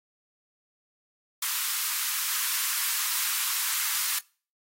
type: high-pass noise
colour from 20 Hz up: white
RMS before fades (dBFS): -28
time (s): 1.42-4.19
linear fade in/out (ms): 5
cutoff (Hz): 980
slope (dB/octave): 48
effects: noise-tail reverb RT60 0.4 s tail -24 dB re dry + AAC 48 kbps